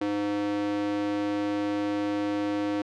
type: tone with high-pass filter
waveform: square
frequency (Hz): 102.6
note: G#2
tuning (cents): -21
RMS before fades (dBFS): -28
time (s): 0.01-2.82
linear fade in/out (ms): 5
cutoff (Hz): 350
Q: 3.9
effects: low-pass 4000 Hz 12 dB/octave